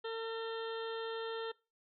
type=harmonic tone; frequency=452.2 Hz; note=A4; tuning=47 cents sharp; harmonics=1 / 2 / 3 / 4 / 6 / 7 / 8 / 9; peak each=-38 / -47 / -47 / -50 / -58 / -50 / -52 / -57 dBFS; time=0.04-1.52 s; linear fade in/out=10 ms; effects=noise-tail reverb RT60 0.3 s tail -23 dB re dry